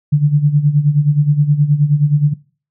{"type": "tone with tremolo", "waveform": "sine", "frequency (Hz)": 146.83, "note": "D3", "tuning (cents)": 0, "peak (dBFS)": -6, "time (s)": [0.12, 2.34], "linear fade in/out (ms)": 10, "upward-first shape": "sine", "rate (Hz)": 9.5, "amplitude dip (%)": 75, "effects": ["noise-tail reverb RT60 0.4 s tail -22 dB re dry"]}